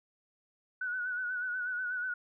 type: tone with vibrato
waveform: sine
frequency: 1480 Hz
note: F#6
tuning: in tune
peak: -32 dBFS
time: 0.81-2.14 s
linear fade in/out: 5 ms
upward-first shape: sine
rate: 8.2 Hz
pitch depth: 49 cents each way
effects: none